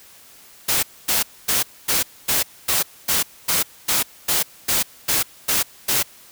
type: noise bursts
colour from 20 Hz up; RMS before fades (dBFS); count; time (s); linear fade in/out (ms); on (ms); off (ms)
white; -19; 14; 0.68-6.03; 10; 150; 250
effects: white hiss -47 dBFS RMS until 6.31 s